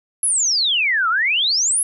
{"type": "exponential two-way sweep", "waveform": "sine", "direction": "down then up", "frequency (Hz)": [11230, 1268, 11230], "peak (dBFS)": -15, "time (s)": [0.23, 1.83], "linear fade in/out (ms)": 2, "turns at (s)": 1.09, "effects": []}